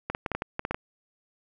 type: clicks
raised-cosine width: 0.5 ms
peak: -14 dBFS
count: 10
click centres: 0.1 / 0.149 / 0.262 / 0.317 / 0.35 / 0.421 / 0.594 / 0.651 / 0.71 / 0.745 s
effects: none